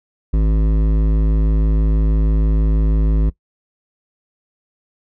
triangle tone with hard clipping, 53.1 Hz, G#1, 39 cents sharp, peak -14 dBFS, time 0.33-3.3 s, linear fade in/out 10 ms, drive 17 dB, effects noise-tail reverb RT60 0.1 s tail -19 dB re dry

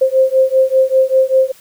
sine beating tone pair, 523.3 / 528.4 Hz, C5 / C5, 0 / +17 cents, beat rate 5.1 Hz, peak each -12 dBFS, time 0.01-1.52 s, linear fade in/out 10 ms, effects white hiss -45 dBFS RMS until 1.6 s

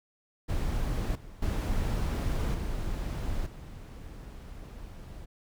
brown noise with level steps, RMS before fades -30 / -46 / -29 / -33 / -43 dBFS, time 0.48-5.26 s, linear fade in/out 20 ms, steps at 1.15 / 1.42 / 2.54 / 3.46 s, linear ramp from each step 5 ms, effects none

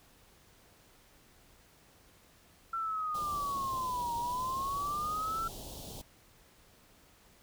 sine linear two-way sweep, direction down then up, 1353 to 932.3 to 1353 Hz, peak -32 dBFS, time 2.73-5.48 s, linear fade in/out 5 ms, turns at 4.15 s
pink band-stop noise, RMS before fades -45 dBFS, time 3.14-6.02 s, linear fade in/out 10 ms, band 930 to 3000 Hz, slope 48 dB/octave
effects pink hiss -62 dBFS RMS until 7.42 s

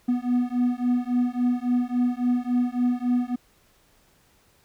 triangle beating tone pair, 244.2 / 247.8 Hz, B3 / B3, -19 / +6 cents, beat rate 3.6 Hz, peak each -22 dBFS, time 0.08-3.36 s, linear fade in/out 10 ms, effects pink hiss -61 dBFS RMS until 4.64 s

